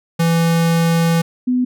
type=tone pair in turn; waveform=square / sine; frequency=166.6 / 250.3 Hz; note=E3 / B3; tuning=+19 / +23 cents; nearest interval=perfect fifth; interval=704 cents; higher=second; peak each=-13 dBFS; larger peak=neither; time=0.19-1.22 / 1.47-1.65 s; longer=first; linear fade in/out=10 ms; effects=none